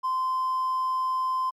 triangle tone with hard clipping, 1035 Hz, C6, 19 cents flat, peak -24 dBFS, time 0.03-1.51 s, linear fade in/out 20 ms, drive 4 dB, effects MP3 96 kbps

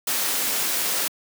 white noise, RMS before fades -24 dBFS, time 0.07-1.08 s, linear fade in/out 5 ms, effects high-pass 200 Hz 12 dB/octave

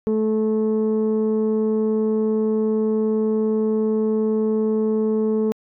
sine tone pair together, 217.4 / 434.8 Hz, A3 / A4, -21 / -21 cents, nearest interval octave, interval 1200 cents, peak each -18 dBFS, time 0.07-5.52 s, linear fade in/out 0 ms, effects tanh soft clip ceiling -14 dBFS

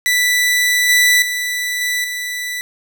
sawtooth tone with level steps, 1975.5 Hz, B6, in tune, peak -9 / -6 / -15 / -13 / -18 dBFS, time 0.06-2.61 s, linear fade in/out 0 ms, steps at 0.89 / 1.22 / 1.81 / 2.04 s, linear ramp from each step 2 ms, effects none

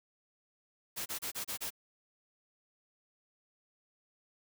white noise bursts, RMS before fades -38 dBFS, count 6, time 0.96-1.705 s, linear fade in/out 20 ms, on 100 ms, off 29 ms, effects none

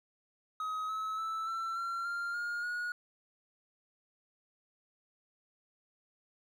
triangle tone with pitch steps, 1267 / 1291.4 / 1316.2 / 1341.6 / 1367.4 / 1393.7 / 1420.5 / 1447.9 Hz, D#6 / E6 / E6 / E6 / F6 / F6 / F6 / F#6, +31 / -36 / -3 / +30 / -37 / -4 / +29 / -38 cents, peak -32 dBFS, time 0.6-2.92 s, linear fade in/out 2 ms, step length 290 ms, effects none

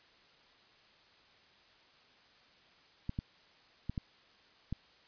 clicks, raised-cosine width 5 ms, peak -23 dBFS, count 5, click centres 3.094 / 3.189 / 3.896 / 3.978 / 4.726 s, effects white hiss -63 dBFS RMS until 5.07 s + resampled to 11025 Hz

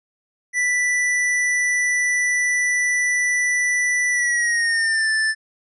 square tone with pitch glide, 1975.5 to 1760 Hz, B6 to A6, 0 to 0 cents, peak -18 dBFS, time 0.53-5.35 s, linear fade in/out 50 ms, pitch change -200 cents, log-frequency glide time 4.1-5.1 s, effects resampled to 24000 Hz

